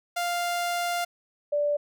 sawtooth / sine tone pair in turn, 698.5 / 585 Hz, F5 / D5, 0 / -7 cents, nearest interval minor third, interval 307 cents, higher first, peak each -22 / -22 dBFS, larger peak neither, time 0.16-1.05 / 1.52-1.77 s, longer first, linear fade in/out 10 ms, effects none

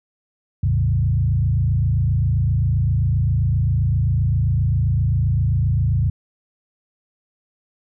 sine tone with frequency modulation, 104.8 Hz, G#2, 16 cents sharp, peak -15 dBFS, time 0.63-6.1 s, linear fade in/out 5 ms, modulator 27.6 Hz, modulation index 1.4, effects none

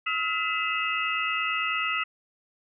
sine tone cluster, 1284 / 1393 / 2010 / 2595 / 2809 Hz, E6 / F6 / B6 / E7 / F7, -46 / -5 / +30 / -28 / +9 cents, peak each -30 / -36 / -31 / -30 / -33 dBFS, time 0.06-2.04 s, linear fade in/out 10 ms, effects none

